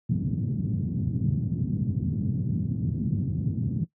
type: band-pass noise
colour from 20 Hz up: pink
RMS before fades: -27 dBFS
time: 0.09-3.85 s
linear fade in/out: 10 ms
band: 100 to 210 Hz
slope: 24 dB/octave
effects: noise-tail reverb RT60 0.1 s tail -17 dB re dry + high-pass 60 Hz 12 dB/octave